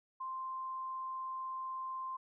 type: tone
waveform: sine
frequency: 1046 Hz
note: C6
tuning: 1 cent flat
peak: -38 dBFS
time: 0.2-2.17 s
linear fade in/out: 10 ms
effects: none